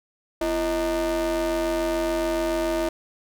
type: ring-modulated tone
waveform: square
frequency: 146.83 Hz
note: D3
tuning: in tune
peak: -20 dBFS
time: 0.41-2.89 s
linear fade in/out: 5 ms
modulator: 484 Hz
effects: none